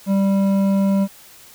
sine tone with hard clipping, 196 Hz, G3, in tune, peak -16 dBFS, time 0.06-1.08 s, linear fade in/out 50 ms, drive 9 dB, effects white hiss -45 dBFS RMS until 1.54 s

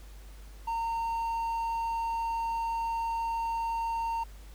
triangle tone, 917 Hz, A#5, 29 cents flat, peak -27 dBFS, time 0.67-4.24 s, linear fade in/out 10 ms, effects added 50 Hz sine -45 dBFS peak until 4.54 s + pink hiss -57 dBFS RMS until 4.54 s

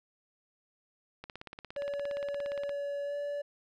click train, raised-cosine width 0.3 ms, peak -27 dBFS, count 26, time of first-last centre 1.24-2.693 s, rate 17.2 Hz
triangle tone with pitch glide, 569 to 576.3 Hz, C#5 to D5, +45 to -33 cents, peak -31 dBFS, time 1.76-3.42 s, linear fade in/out 10 ms, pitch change +22 cents, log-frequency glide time 3.04-3.15 s
effects none

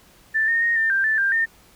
sine tone with pitch steps, 1768 / 1836 / 1861 / 1799 / 1580 / 1759 / 1590 / 1816 Hz, A6 / A#6 / A#6 / A6 / G6 / A6 / G6 / A#6, +8 / -27 / -3 / +38 / +13 / -1 / +24 / -46 cents, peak -17 dBFS, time 0.34-1.46 s, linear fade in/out 20 ms, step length 140 ms, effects pink hiss -53 dBFS RMS until 1.75 s

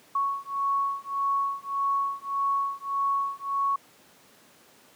sine beating tone pair, 1108.7 / 1110.4 Hz, C#6 / C#6, 0 / +3 cents, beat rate 1.7 Hz, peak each -28 dBFS, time 0.15-3.76 s, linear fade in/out 5 ms, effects pink hiss -56 dBFS RMS until 4.95 s + high-pass 200 Hz 12 dB/octave

